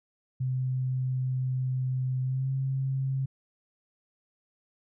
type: tone with pitch glide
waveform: sine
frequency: 129 to 133.78 Hz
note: C3 to C3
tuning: -24 to +39 cents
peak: -26 dBFS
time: 0.4-3.26 s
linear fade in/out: 10 ms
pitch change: +63 cents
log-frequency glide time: 2.23-2.51 s
effects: none